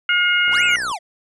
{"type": "harmonic tone", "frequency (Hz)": 715, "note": "F5", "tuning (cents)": 41, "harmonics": [2, 3, 4], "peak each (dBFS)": [-17, -19, -20], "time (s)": [0.09, 0.76], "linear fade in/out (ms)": 2}
{"type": "click train", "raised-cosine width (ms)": 1, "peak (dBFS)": -24, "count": 28, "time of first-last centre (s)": [0.48, 0.915], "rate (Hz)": 62.1}
{"type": "linear two-way sweep", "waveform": "square", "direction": "up then down", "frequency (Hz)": [615, 2696, 615], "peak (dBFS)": -22, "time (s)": [0.51, 0.99], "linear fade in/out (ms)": 50, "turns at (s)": 0.64}
{"effects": ["resampled to 24000 Hz"]}